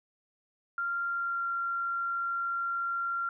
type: tone with pitch glide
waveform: sine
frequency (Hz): 1388 to 1378.4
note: F6 to F6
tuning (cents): -11 to -23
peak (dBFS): -29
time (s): 0.78-3.29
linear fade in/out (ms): 2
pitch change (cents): -12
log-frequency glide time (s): 1.08-1.48
effects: none